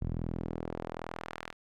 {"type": "tone with band-pass filter sweep", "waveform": "sawtooth", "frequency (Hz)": 41.2, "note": "E1", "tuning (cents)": 0, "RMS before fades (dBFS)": -38, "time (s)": [0.01, 1.53], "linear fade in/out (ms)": 10, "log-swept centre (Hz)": [120, 2100], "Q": 0.82, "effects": []}